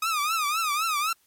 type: tone with vibrato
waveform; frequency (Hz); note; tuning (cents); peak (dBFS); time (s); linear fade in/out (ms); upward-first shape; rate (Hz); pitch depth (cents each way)
sawtooth; 1248; D#6; +5; -20; 0.02-1.13; 5; triangle; 3.9; 160
effects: white hiss -65 dBFS RMS until 1.26 s + MP3 64 kbps